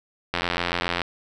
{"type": "click train", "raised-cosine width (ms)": 0.3, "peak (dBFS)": -7, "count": 60, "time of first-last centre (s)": [0.34, 1.017], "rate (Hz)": 87.1, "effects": []}